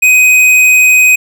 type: tone with hard clipping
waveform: triangle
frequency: 2508 Hz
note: D#7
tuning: 13 cents sharp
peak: -5 dBFS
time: 0.02-1.16 s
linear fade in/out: 10 ms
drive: 15 dB
effects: none